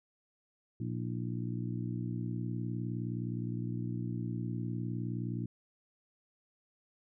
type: harmonic tone with a mistuned harmonic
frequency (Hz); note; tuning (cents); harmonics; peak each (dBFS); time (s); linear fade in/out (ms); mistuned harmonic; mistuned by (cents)
59.5; A#1; +36; 2 / 3 / 4 / 5 / 6; -36 / -40 / -42 / -44 / -46; 0.8-5.46; 5; 6; -99
effects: none